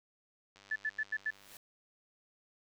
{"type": "click train", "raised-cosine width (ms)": 0.2, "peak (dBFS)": -40, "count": 101, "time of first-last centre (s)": [0.56, 1.567], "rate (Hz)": 99.3}
{"type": "tone bursts", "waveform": "sine", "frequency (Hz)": 1743, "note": "A6", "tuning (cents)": -17, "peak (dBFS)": -31, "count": 5, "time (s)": [0.71, 1.306], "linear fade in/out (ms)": 5, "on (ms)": 48, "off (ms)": 89}
{"type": "noise with exponential growth", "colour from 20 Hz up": "white", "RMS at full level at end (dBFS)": -50, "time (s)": [1.19, 1.57], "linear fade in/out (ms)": 2, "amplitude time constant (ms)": 81}
{"effects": []}